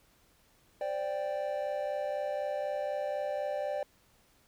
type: chord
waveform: triangle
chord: C suspended second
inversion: none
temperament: equal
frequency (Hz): 523.3 / 587.3 / 784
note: C5 / D5 / G5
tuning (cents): 0 / 0 / 0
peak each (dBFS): -37 / -31 / -37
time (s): 0.81-3.83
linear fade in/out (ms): 2
effects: pink hiss -66 dBFS RMS until 4.47 s